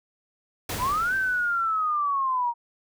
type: noise with exponential decay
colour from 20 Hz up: pink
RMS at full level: -29 dBFS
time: 0.69-1.98 s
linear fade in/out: 5 ms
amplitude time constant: 280 ms
type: linear two-way sweep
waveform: sine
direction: up then down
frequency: 932.3 to 1568 to 932.3 Hz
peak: -22 dBFS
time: 0.78-2.54 s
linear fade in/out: 50 ms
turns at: 1.15 s
effects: none